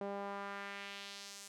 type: tone with band-pass filter sweep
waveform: sawtooth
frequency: 199.7 Hz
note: G3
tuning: 32 cents sharp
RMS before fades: -45 dBFS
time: 0.01-1.48 s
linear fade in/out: 2 ms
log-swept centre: 550 to 7800 Hz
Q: 1.4
effects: none